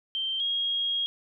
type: tone pair in turn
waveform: sine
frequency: 3136 / 3271 Hz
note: G7 / G#7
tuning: 0 / -27 cents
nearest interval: minor second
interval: 73 cents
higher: second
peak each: -27 / -25 dBFS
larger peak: second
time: 0.15-0.4 / 0.4-1.06 s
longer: second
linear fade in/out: 0 ms
effects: none